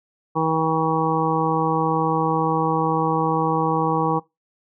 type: harmonic tone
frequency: 160.2 Hz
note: E3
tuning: 49 cents flat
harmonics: 1 / 2 / 3 / 5 / 6 / 7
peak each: -25 / -25 / -25 / -25 / -25 / -25 dBFS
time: 0.35-4.2 s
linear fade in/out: 20 ms
effects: noise-tail reverb RT60 0.2 s tail -21 dB re dry